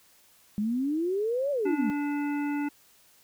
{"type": "exponential two-way sweep", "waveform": "sine", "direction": "up then down", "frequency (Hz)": [202.3, 587.3, 202.3], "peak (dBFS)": -25, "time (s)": [0.58, 1.9], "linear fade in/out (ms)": 0, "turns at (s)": 1.51}
{"type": "harmonic tone", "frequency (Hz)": 290, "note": "D4", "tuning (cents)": -22, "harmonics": [1, 3, 5, 7, 9], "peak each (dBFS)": [-27, -38, -42, -44, -45], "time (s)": [1.65, 2.69], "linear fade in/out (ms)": 10}
{"effects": ["white hiss -60 dBFS RMS until 3.23 s"]}